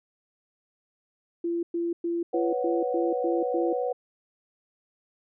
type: tone bursts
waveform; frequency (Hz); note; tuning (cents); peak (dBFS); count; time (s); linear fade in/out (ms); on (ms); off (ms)
sine; 340.6; F4; -43; -25; 8; 1.44-3.73; 5; 190; 110
type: chord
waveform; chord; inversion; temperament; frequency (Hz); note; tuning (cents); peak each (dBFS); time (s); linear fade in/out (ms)
sine; B suspended second; none; equal; 493.9 / 554.4 / 740; B4 / C#5 / F#5; 0 / 0 / 0; -27 / -32 / -32; 2.33-3.93; 10
effects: none